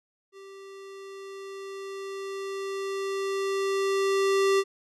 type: tone with level ramp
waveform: square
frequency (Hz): 391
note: G4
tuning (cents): -4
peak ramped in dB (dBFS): -45 to -20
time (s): 0.32-4.64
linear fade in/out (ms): 50
effects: low-pass 8000 Hz 12 dB/octave